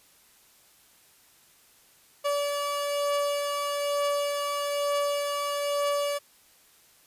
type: beating tone pair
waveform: 30% pulse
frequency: 574 / 575.1 Hz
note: D5 / D5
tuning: -40 / -36 cents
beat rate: 1.1 Hz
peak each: -32 / -24 dBFS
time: 2.24-6.19 s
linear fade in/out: 20 ms
effects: white hiss -59 dBFS RMS until 7.06 s + resampled to 32000 Hz